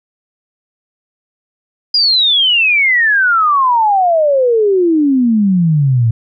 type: exponential sweep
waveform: sine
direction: down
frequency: 4940 to 110 Hz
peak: -8 dBFS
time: 1.94-6.11 s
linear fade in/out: 5 ms
effects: none